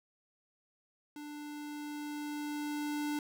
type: tone with level ramp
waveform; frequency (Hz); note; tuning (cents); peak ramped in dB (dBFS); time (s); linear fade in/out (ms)
square; 295.6; D4; +11; -44 to -33; 1.16-3.19; 2
effects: none